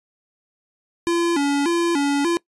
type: tone with vibrato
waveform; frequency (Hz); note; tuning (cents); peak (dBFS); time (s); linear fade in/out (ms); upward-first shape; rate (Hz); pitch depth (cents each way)
square; 311.1; D#4; 0; -18; 1.07-2.37; 0; square; 1.7; 160
effects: noise-tail reverb RT60 0.1 s tail -22 dB re dry + resampled to 24000 Hz